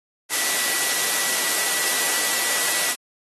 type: tone in noise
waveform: sine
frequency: 1956 Hz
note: B6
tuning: 17 cents flat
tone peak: -31 dBFS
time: 0.29-2.96 s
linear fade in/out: 50 ms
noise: white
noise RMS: -22 dBFS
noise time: 0.29-2.96 s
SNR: -12 dB
effects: high-pass 300 Hz 12 dB/octave + AAC 32 kbps